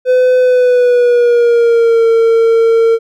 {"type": "tone with pitch glide", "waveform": "triangle", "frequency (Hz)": [506, 456], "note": ["B4", "A#4"], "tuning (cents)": [42, -38], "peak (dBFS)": -4, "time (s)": [0.05, 2.99], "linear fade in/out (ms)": 50, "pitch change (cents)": -180, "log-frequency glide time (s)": [0.39, 2.06], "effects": []}